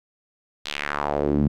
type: tone with band-pass filter sweep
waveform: sawtooth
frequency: 72.8 Hz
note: D2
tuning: 15 cents flat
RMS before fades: -24 dBFS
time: 0.65-1.48 s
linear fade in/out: 10 ms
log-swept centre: 4000 to 180 Hz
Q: 2.4
effects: none